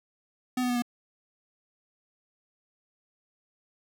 square tone with pitch steps, 252 / 248.2 / 244.5 / 240.9 Hz, B3 / B3 / B3 / B3, +35 / +9 / -17 / -43 cents, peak -26 dBFS, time 0.57-0.822 s, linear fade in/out 5 ms, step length 63 ms, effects none

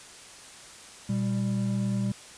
triangle tone pair together, 120 / 197.09 Hz, B2 / G3, -49 / +10 cents, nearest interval major sixth, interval 859 cents, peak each -27 / -25 dBFS, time 1.09-2.12 s, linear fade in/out 5 ms, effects white hiss -47 dBFS RMS until 2.37 s + resampled to 22050 Hz

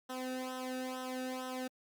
sawtooth tone with flanger, 256.5 Hz, C4, 34 cents flat, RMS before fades -40 dBFS, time 0.09-1.68 s, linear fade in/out 10 ms, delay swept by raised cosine 0.43 to 0.95 ms, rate 2.2 Hz, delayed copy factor -0.9, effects Opus 48 kbps

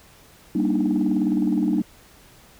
sine chord, Eb major seventh, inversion first, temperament just, 194.45 / 233.3 / 291.7 / 311.1 Hz, G3 / Bb3 / D4 / Eb4, -14 / +2 / -12 / 0 cents, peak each -23 dBFS, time 0.55-1.82 s, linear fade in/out 5 ms, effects tanh soft clip ceiling -12 dBFS + pink hiss -51 dBFS RMS until 2.59 s

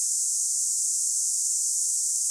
white band-pass noise, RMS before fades -26 dBFS, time 0-2.3 s, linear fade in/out 0 ms, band 6200 to 8800 Hz, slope 48 dB/octave, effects none

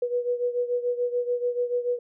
sine beating tone pair, 486.1 / 493 Hz, B4 / B4, -28 / -3 cents, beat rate 6.9 Hz, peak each -25 / -29 dBFS, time 0.02-1.99 s, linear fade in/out 5 ms, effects none

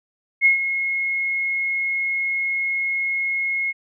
sine tone with ADSR envelope, 2164 Hz, C#7, 42 cents flat, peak -10 dBFS, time 0.41-3.73 s, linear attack 44 ms, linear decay 120 ms, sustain -10 dB, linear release 31 ms, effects none

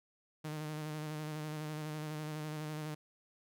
sawtooth tone with vibrato, 153.2 Hz, D#3, 27 cents flat, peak -35 dBFS, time 0.44-2.95 s, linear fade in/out 10 ms, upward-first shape square, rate 12 Hz, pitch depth 23 cents each way, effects none

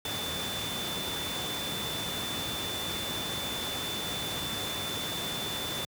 sine tone in noise, 3520 Hz, A7, in tune, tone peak -35 dBFS, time 0.05-5.85 s, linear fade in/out 2 ms, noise pink, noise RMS -35 dBFS, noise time 0.05-5.85 s, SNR -3 dB, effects high-pass 100 Hz 12 dB/octave

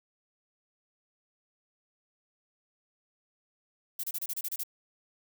violet noise bursts, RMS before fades -34 dBFS, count 9, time 3.99-4.635 s, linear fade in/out 5 ms, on 45 ms, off 30 ms, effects none

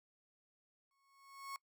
35% pulse tone with exponential growth, 1100 Hz, C#6, 14 cents flat, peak -40 dBFS, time 0.91-1.56 s, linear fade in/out 1 ms, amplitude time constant 140 ms, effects noise-tail reverb RT60 0.1 s tail -22 dB re dry

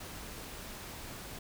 pink noise, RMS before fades -45 dBFS, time 0-1.39 s, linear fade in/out 5 ms, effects none

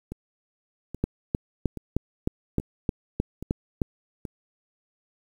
two click trains, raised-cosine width 3 ms, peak -10 / -21 dBFS, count 10 / 6, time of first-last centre 1.04-3.818 / 0.12-4.252 s, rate 3.24 / 1.21 Hz, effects 8-bit

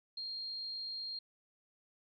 sine tone, 4218 Hz, C8, 13 cents sharp, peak -39 dBFS, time 0.17-1.19 s, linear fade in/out 5 ms, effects none

